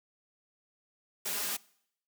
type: noise with comb filter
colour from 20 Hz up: white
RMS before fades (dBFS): -34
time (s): 1.25-1.57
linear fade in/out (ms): 10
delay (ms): 4.9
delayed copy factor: +0.75
effects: noise-tail reverb RT60 0.7 s tail -23 dB re dry + high-pass 200 Hz 12 dB/octave